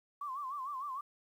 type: tone with vibrato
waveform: sine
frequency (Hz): 1100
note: C#6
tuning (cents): -14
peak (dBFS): -37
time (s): 0.21-1.01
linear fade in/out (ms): 5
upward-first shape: sine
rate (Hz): 6.6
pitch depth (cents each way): 130
effects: 11-bit